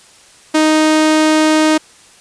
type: tone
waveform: sawtooth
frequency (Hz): 311.1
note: D#4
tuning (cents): 0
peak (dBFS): -5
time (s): 0.54-1.78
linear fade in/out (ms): 10
effects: white hiss -44 dBFS RMS until 2.2 s + resampled to 22050 Hz